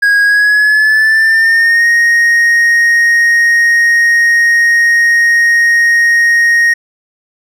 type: tone with pitch glide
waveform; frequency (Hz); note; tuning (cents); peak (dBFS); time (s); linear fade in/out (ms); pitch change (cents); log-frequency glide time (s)
triangle; 1645 to 1867.9; G#6 to A#6; -17 to +3; -4; 0.02-6.74; 10; +220; 0.23-1.87
effects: none